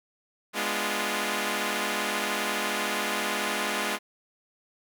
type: chord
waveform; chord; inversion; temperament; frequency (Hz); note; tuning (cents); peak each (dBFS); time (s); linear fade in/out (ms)
5% pulse; G# diminished seventh; none; equal with one note detuned; 207.7 / 246.9 / 293.7 / 348.2; G#3 / B3 / D4 / F4; 0 / 0 / 0 / -5; -19 / -22 / -24 / -21; 0.53-3.99; 50
effects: none